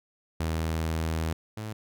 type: tone pair in turn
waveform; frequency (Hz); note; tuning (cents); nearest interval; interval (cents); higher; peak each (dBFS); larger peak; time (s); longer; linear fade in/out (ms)
sawtooth; 80.6 / 108.01; E2 / A2; -38 / -32; perfect fourth; 506; second; -23 / -30; first; 0.4-1.33 / 1.57-1.73; first; 5
effects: none